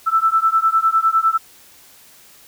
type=beating tone pair; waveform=sine; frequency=1318.5 / 1328.4 Hz; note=E6 / E6; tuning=0 / +13 cents; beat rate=9.9 Hz; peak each=-16 dBFS; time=0.06-1.38 s; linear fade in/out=20 ms; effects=white hiss -47 dBFS RMS until 2.47 s